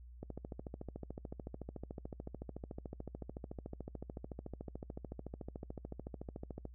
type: click train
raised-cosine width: 2 ms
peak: -30 dBFS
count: 89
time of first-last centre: 0.23-6.653 s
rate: 13.7 Hz
effects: noise-tail reverb RT60 0.1 s tail -25 dB re dry + added 60 Hz sine -51 dBFS peak until 6.74 s